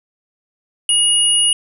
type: tone pair together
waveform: sine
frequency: 2885 / 9704 Hz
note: F#7 / D#9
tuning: -44 / -44 cents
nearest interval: octave + major sixth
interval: 2100 cents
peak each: -14 dBFS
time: 0.89-1.53 s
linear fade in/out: 2 ms
effects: none